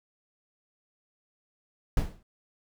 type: noise with exponential decay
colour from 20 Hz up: brown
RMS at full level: -22 dBFS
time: 1.97-2.23 s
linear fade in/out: 2 ms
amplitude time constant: 55 ms
effects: none